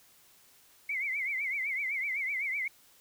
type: tone with vibrato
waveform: sine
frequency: 2169 Hz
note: C#7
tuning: 38 cents flat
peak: -30 dBFS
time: 0.89-2.68 s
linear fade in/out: 5 ms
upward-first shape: triangle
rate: 7.9 Hz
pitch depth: 150 cents each way
effects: white hiss -61 dBFS RMS until 3 s